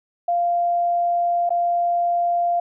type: tone with dropouts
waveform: sine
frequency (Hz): 695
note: F5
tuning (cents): -9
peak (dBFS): -17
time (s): 0.28-2.6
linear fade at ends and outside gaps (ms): 5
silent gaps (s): 1.493-1.504
effects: none